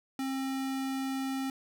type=tone; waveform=square; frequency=267.1 Hz; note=C4; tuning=36 cents sharp; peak=-32 dBFS; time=0.19-1.5 s; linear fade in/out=2 ms; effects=none